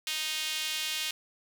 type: tone with high-pass filter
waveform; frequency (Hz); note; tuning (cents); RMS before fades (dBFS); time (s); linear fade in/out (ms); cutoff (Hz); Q
sawtooth; 311.1; D#4; 0; -33; 0.07-1.11; 2; 3000; 1.8
effects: none